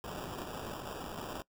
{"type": "noise with sample-and-hold", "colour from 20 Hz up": "white", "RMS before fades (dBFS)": -42, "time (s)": [0.04, 1.42], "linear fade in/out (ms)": 0, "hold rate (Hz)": 2100, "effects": ["noise-tail reverb RT60 0.1 s tail -22 dB re dry"]}